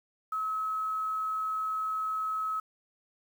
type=tone with quantisation; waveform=sine; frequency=1286 Hz; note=E6; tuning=43 cents flat; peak=-29 dBFS; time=0.32-2.6 s; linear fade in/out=5 ms; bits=9; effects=none